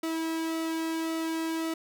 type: tone with flanger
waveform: sawtooth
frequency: 324.7 Hz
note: E4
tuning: 26 cents flat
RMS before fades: -31 dBFS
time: 0.03-1.74 s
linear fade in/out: 5 ms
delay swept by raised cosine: 1.2 to 1.71 ms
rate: 1.8 Hz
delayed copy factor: -0.6
effects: none